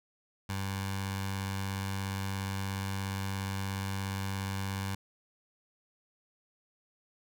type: tone with notch filter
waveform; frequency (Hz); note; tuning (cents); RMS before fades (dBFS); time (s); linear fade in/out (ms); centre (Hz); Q
15% pulse; 97; G2; -18; -35; 0.49-4.95; 5; 340; 0.62
effects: none